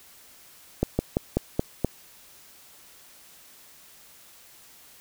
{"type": "slowing click train", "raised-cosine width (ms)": 2, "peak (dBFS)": -8, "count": 6, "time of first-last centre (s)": [0.83, 1.846], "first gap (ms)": 160, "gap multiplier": 1.12, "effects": ["white hiss -52 dBFS RMS until 5 s"]}